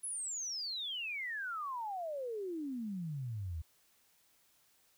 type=exponential sweep; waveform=sine; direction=down; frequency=10880 to 75.4 Hz; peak=-37 dBFS; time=0.03-3.62 s; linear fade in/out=10 ms; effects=white hiss -70 dBFS RMS until 4.97 s